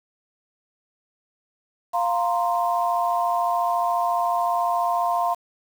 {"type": "chord", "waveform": "sine", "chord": "F suspended fourth", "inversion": "none", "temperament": "equal", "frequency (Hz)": [698.5, 932.3, 1046.5], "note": ["F5", "Bb5", "C6"], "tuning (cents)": [0, 0, 0], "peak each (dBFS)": [-22, -26, -25], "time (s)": [1.93, 5.35], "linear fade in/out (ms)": 20, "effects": ["7-bit"]}